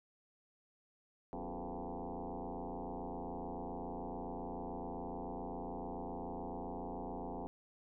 sine tone with frequency modulation, 246.9 Hz, B3, in tune, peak -40 dBFS, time 1.33-7.47 s, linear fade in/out 0 ms, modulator 87.1 Hz, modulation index 7.4, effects none

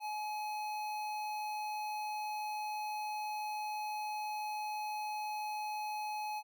square tone with notch filter, 847 Hz, G#5, 34 cents sharp, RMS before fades -39 dBFS, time 0-6.43 s, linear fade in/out 50 ms, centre 8100 Hz, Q 1.1, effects none

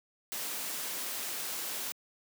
white noise, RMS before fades -37 dBFS, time 0.32-1.92 s, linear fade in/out 0 ms, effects high-pass 200 Hz 12 dB/octave

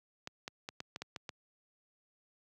clicks, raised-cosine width 0.2 ms, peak -23 dBFS, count 8, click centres 0.274 / 0.479 / 0.689 / 0.804 / 0.961 / 1.02 / 1.162 / 1.292 s, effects high-pass 100 Hz 12 dB/octave

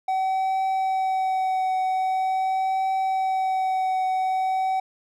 triangle tone with vibrato, 758 Hz, F#5, 42 cents sharp, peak -19 dBFS, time 0.08-4.8 s, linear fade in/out 5 ms, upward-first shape triangle, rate 0.44 Hz, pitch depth 17 cents each way, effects none

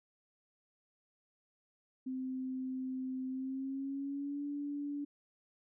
sine tone with pitch glide, 259.4 to 287.8 Hz, C4 to D4, -15 to -35 cents, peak -36 dBFS, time 2.06-5.05 s, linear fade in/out 10 ms, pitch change +180 cents, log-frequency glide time 3.28-4.44 s, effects none

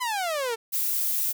sawtooth exponential sweep, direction down, 1036 to 440 Hz, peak -22 dBFS, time 0-0.56 s, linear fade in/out 20 ms
violet noise, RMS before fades -26 dBFS, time 0.72-1.33 s, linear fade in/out 20 ms
effects none

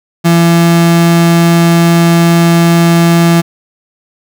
35% pulse tone, 168.9 Hz, E3, 42 cents sharp, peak -3 dBFS, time 0.24-3.42 s, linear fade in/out 20 ms, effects none

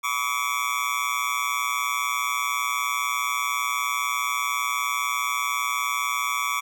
25% pulse tone with amplitude modulation, 1141 Hz, C#6, 50 cents sharp, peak -16 dBFS, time 0.03-6.61 s, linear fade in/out 20 ms, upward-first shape sine, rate 140 Hz, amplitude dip 90%, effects none

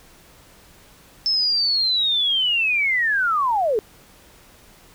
sine linear sweep, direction down, 5290 to 400.2 Hz, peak -17 dBFS, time 1.26-3.79 s, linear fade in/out 0 ms, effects pink hiss -50 dBFS RMS until 4.94 s

